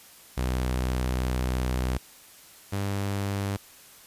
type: tone pair in turn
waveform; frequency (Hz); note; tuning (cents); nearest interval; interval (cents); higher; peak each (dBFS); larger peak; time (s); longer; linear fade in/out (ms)
sawtooth; 63 / 99.52; B1 / G2; +35 / +27; minor sixth; 792; second; -21 / -23; first; 0.37-1.98 / 2.72-3.57; first; 10
effects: white hiss -51 dBFS RMS until 4.06 s + resampled to 32000 Hz